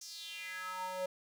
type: tone with high-pass filter sweep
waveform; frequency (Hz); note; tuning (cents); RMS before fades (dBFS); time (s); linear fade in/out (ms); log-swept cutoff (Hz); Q
square; 185; F#3; 0; -42; 0.01-1.06; 5; 6000 to 540; 4.5
effects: none